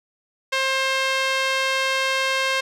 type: tone with band-pass filter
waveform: sawtooth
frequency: 531 Hz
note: C5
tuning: 25 cents sharp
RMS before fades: -22 dBFS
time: 0.52-2.61 s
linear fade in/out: 10 ms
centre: 2600 Hz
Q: 0.9
effects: none